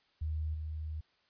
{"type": "tone with level steps", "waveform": "sine", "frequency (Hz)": 77.78, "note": "D#2", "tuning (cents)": 0, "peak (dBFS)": [-32, -36], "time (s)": [0.21, 1.01], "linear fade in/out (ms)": 10, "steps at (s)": 0.54, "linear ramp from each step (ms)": 5, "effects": ["white hiss -71 dBFS RMS until 1.29 s", "resampled to 11025 Hz"]}